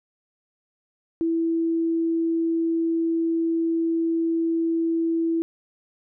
sine tone, 330 Hz, E4, 2 cents sharp, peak -20 dBFS, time 1.21-5.42 s, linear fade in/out 0 ms, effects none

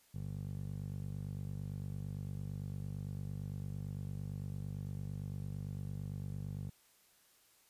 15% pulse tone with band-pass filter, 48.86 Hz, G1, 5 cents flat, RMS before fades -42 dBFS, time 0.14-6.7 s, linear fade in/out 10 ms, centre 130 Hz, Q 1.6, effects white hiss -68 dBFS RMS until 7.69 s + resampled to 32000 Hz

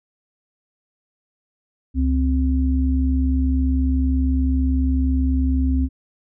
sine tone pair together, 69 / 260.8 Hz, C#2 / C4, -7 / -5 cents, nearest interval octave + major seventh, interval 2302 cents, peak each -17 / -21 dBFS, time 1.94-5.89 s, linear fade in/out 50 ms, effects none

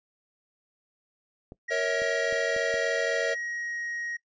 clicks, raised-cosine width 2 ms, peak -29 dBFS, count 5, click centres 1.521 / 2.019 / 2.326 / 2.564 / 2.741 s
triangle tone with pitch glide, 1900 to 1884.7 Hz, A#6 to A#6, +33 to +19 cents, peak -30 dBFS, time 1.68-4.17 s, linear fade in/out 10 ms, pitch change -14 cents, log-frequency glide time 3.12-3.83 s
square chord, A# diminished, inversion none, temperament equal with one note detuned, 466.2 / 554.4 / 647.9 Hz, A#4 / C#5 / E5, 0 / 0 / -30 cents, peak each -31 dBFS, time 1.7-3.35 s, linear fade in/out 20 ms
effects noise-tail reverb RT60 0.1 s tail -20 dB re dry + resampled to 16000 Hz

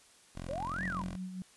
10% pulse tone, 43.65 Hz, F1, in tune, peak -32 dBFS, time 0.35-1.16 s, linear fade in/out 10 ms
sine exponential two-way sweep, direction up then down, 493.9 to 1975.5 to 893 Hz, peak -35 dBFS, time 0.48-1.03 s, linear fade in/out 20 ms, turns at 0.85 s
sine tone with tremolo, 185 Hz, F#3, in tune, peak -36 dBFS, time 0.79-1.42 s, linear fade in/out 0 ms, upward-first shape sine, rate 5.2 Hz, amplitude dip 50%
effects white hiss -61 dBFS RMS until 1.56 s + resampled to 24000 Hz

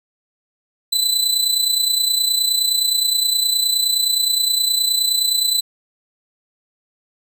sawtooth tone with amplitude modulation, 4005 Hz, B7, 23 cents sharp, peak -10 dBFS, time 0.92-5.61 s, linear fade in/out 10 ms, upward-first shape sine, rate 29.6 Hz, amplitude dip 60%, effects none

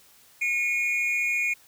triangle tone pair together, 2172 / 2438 Hz, C#7 / D#7, -36 / -36 cents, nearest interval major second, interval 200 cents, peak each -26 / -23 dBFS, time 0.41-1.54 s, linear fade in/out 10 ms, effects white hiss -56 dBFS RMS until 1.67 s

